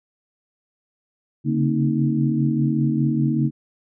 sine tone cluster, 138.2 / 143.2 / 230.1 / 266.4 / 313.1 Hz, C#3 / D3 / A#3 / C4 / D#4, -5 / -43 / -22 / +31 / +11 cents, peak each -28 / -21 / -22 / -29 / -24 dBFS, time 1.44-3.51 s, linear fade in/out 50 ms, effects none

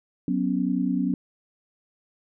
sine chord, F# suspended fourth, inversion none, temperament equal, 185 / 246.9 / 277.2 Hz, F#3 / B3 / C#4, 0 / 0 / 0 cents, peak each -26 dBFS, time 0.28-1.14 s, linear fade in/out 2 ms, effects none

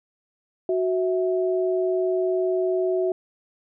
sine tone pair together, 370 / 652.4 Hz, F#4 / E5, 0 / -18 cents, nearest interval minor seventh, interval 982 cents, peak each -21 / -26 dBFS, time 0.69-3.12 s, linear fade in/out 2 ms, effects none

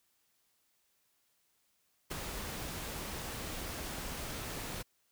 pink noise with ADSR envelope, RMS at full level -37 dBFS, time 2.1-4.83 s, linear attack 16 ms, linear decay 12 ms, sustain -4 dB, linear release 18 ms, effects white hiss -75 dBFS RMS until 5.11 s

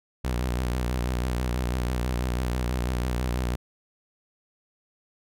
sawtooth tone with vibrato, 61.7 Hz, B1, 1 cent flat, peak -21 dBFS, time 0.24-3.56 s, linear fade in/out 10 ms, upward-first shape sine, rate 6.1 Hz, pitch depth 72 cents each way, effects none

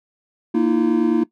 triangle chord, Bb suspended fourth, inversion none, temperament equal with one note detuned, 233.1 / 311.1 / 340.3 Hz, Bb3 / Eb4 / F4, 0 / 0 / -45 cents, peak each -17 dBFS, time 0.54-1.24 s, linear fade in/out 10 ms, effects noise-tail reverb RT60 0.1 s tail -17 dB re dry

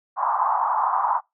white band-pass noise, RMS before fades -22 dBFS, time 0.16-1.21 s, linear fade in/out 50 ms, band 810 to 1100 Hz, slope 48 dB/octave, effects noise-tail reverb RT60 0.2 s tail -25 dB re dry

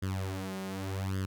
sawtooth tone with flanger, 95.6 Hz, G2, 43 cents flat, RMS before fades -35 dBFS, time 0.02-1.26 s, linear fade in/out 10 ms, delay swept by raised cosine 0.61 to 5.01 ms, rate 0.86 Hz, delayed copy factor +1, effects none

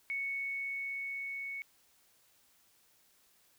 sine tone with level ramp, 2216 Hz, C#7, 1 cent flat, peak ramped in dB -33 to -38 dBFS, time 0.1-1.62 s, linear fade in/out 0 ms, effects white hiss -68 dBFS RMS until 3.58 s

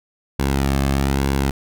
sawtooth tone with flanger, 68.4 Hz, C#2, 23 cents flat, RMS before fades -19 dBFS, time 0.39-1.51 s, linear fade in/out 5 ms, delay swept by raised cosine 1.6 to 2.11 ms, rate 1.1 Hz, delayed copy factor -0.5, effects none

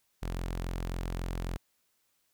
sawtooth tone, 43.65 Hz, F1, in tune, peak -29 dBFS, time 0.22-1.57 s, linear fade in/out 10 ms, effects white hiss -74 dBFS RMS until 2.33 s

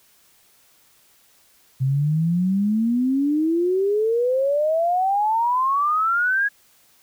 sine exponential sweep, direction up, 129.1 to 1671 Hz, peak -17 dBFS, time 1.8-6.49 s, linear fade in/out 20 ms, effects white hiss -57 dBFS RMS until 7.02 s

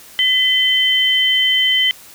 sine tone pair together, 2014 / 3083 Hz, B6 / G7, +33 / -29 cents, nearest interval perfect fifth, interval 738 cents, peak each -17 / -13 dBFS, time 0.19-1.91 s, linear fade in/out 0 ms, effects white hiss -41 dBFS RMS until 2.14 s

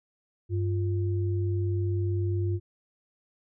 sine tone pair together, 98 / 349.2 Hz, G2 / F4, 0 / 0 cents, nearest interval octave + minor seventh, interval 2200 cents, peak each -25 / -33 dBFS, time 0.49-2.6 s, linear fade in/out 50 ms, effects none

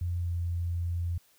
sine tone with pitch glide, 87.31 to 86.11 Hz, F2 to F2, 0 to -24 cents, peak -28 dBFS, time 0.01-1.18 s, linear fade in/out 5 ms, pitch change -24 cents, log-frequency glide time 0.19-0.3 s, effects white hiss -64 dBFS RMS until 1.38 s

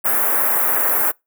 white band-stop noise, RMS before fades -17 dBFS, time 0.04-1.12 s, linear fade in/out 20 ms, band 1700 to 12000 Hz, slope 24 dB/octave, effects noise-tail reverb RT60 0.2 s tail -26 dB re dry + high-pass 400 Hz 12 dB/octave

